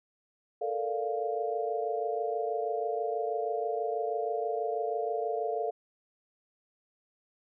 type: chord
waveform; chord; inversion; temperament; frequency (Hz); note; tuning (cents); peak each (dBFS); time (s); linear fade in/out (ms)
sine; Bb major seventh; third; equal; 440 / 466.2 / 587.3 / 698.5; A4 / Bb4 / D5 / F5; 0 / 0 / 0 / 0; -33 / -36 / -38 / -33; 0.61-5.71; 10
effects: none